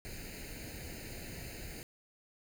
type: noise with comb filter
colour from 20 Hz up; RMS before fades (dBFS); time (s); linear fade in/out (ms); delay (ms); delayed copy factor
pink; -45; 0.05-1.83; 0; 0.44; +0.85
effects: none